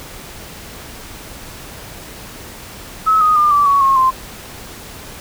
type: tone with pitch steps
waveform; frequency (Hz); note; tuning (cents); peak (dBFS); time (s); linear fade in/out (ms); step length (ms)
sine; 1290 / 1245.3 / 1202.2 / 1160.6 / 1120.4 / 1081.6 / 1044.2; E6 / D#6 / D6 / D6 / C#6 / C#6 / C6; -38 / +1 / +40 / -21 / +18 / -43 / -4; -9; 3.06-4.11; 20; 150
effects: pink hiss -34 dBFS RMS until 5.2 s